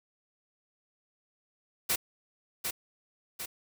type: noise with echo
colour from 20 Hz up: white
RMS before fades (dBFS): -28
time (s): 1.89-1.96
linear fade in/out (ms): 10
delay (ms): 750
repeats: 2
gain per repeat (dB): -5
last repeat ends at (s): 3.46
effects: none